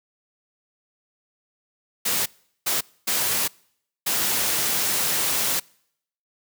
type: noise bursts at uneven times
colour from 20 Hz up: white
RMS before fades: -23 dBFS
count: 4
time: 2.05-2.26 / 2.66-2.81 / 3.07-3.48 / 4.06-5.6 s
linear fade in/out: 10 ms
effects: noise-tail reverb RT60 0.7 s tail -26 dB re dry + high-pass 100 Hz 12 dB/octave